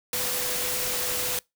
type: tone in noise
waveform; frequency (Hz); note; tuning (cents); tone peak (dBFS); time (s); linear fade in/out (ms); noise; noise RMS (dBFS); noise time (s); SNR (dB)
sine; 497.4; B4; +12; -37; 0.13-1.39; 2; white; -28; 0.13-1.39; -12
effects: noise-tail reverb RT60 0.2 s tail -25 dB re dry